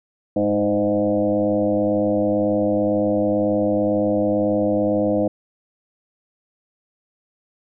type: tone with frequency modulation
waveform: sine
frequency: 412.5 Hz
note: G#4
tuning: 12 cents flat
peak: -16 dBFS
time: 0.36-5.28 s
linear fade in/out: 5 ms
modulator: 102 Hz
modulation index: 2.3
effects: none